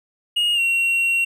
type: tone with pitch glide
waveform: triangle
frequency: 2866 to 2740 Hz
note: F7 to F7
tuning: +44 to -34 cents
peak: -15 dBFS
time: 0.36-1.25 s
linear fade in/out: 10 ms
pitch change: -78 cents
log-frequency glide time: 0.54-0.6 s
effects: none